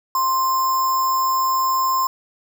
sine tone with sample-and-hold, 1046.5 Hz, C6, in tune, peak -16 dBFS, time 0.15-2.07 s, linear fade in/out 2 ms, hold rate 6300 Hz, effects none

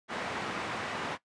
white band-pass noise, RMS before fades -36 dBFS, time 0.08-1.18 s, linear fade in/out 50 ms, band 120 to 1700 Hz, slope 12 dB/octave, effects noise-tail reverb RT60 0.1 s tail -17 dB re dry + resampled to 22050 Hz

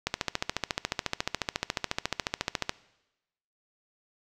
click train, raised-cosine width 0.2 ms, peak -9 dBFS, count 38, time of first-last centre 0.07-2.694 s, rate 14.1 Hz, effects noise-tail reverb RT60 1.0 s tail -20 dB re dry

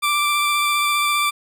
20% pulse tone with vibrato, 1174.7 Hz, D6, in tune, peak -12 dBFS, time 0.02-1.31 s, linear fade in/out 20 ms, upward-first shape square, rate 15 Hz, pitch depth 10 cents each way, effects none

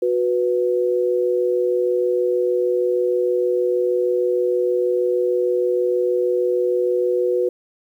sine tone pair together, 366.3 / 492.7 Hz, F#4 / B4, -17 / -4 cents, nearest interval perfect fourth, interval 513 cents, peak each -19 dBFS, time 0.02-7.49 s, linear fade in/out 5 ms, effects 9-bit

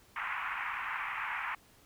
pink band-pass noise, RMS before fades -37 dBFS, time 0.16-1.55 s, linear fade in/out 2 ms, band 900 to 2500 Hz, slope 48 dB/octave, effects pink hiss -62 dBFS RMS until 1.85 s

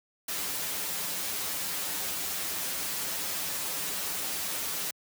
white noise with comb filter, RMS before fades -33 dBFS, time 0.28-4.91 s, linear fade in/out 5 ms, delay 8.4 ms, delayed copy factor -0.9, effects high-pass 80 Hz 12 dB/octave

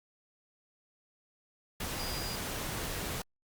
sine tone in noise, 4875 Hz, D#8, 36 cents flat, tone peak -41 dBFS, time 1.99-2.36 s, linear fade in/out 5 ms, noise pink, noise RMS -37 dBFS, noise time 1.8-3.22 s, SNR -7 dB, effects Opus 48 kbps

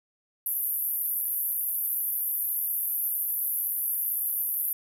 white band-pass noise, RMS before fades -29 dBFS, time 0.46-4.73 s, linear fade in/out 2 ms, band 11000 to 14000 Hz, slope 96 dB/octave, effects none

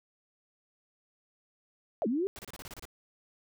sine linear two-way sweep, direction down then up, 740 to 205.1 to 407.5 Hz, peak -27 dBFS, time 2.02-2.27 s, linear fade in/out 0 ms, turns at 2.07 s
pink noise bursts, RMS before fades -45 dBFS, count 9, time 2.36-2.853 s, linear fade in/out 0 ms, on 29 ms, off 29 ms
effects none

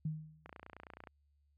sine tone with exponential decay, 155.56 Hz, D#3, in tune, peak -32 dBFS, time 0.05-0.5 s, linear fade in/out 5 ms, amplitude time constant 97 ms
click train, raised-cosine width 0.5 ms, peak -34 dBFS, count 19, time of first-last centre 0.46-1.072 s, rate 29.4 Hz
effects added 72 Hz sine -70 dBFS peak until 1.57 s

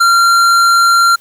sine tone with hard clipping, 1378 Hz, F6, 24 cents flat, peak -8 dBFS, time 0-1.16 s, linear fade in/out 10 ms, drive 13 dB, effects white hiss -46 dBFS RMS until 1.2 s

